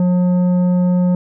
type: tone with tanh clipping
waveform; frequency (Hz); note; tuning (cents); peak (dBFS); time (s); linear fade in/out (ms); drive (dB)
triangle; 179.6; F3; +49; -13; 0-1.15; 2; 13
effects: none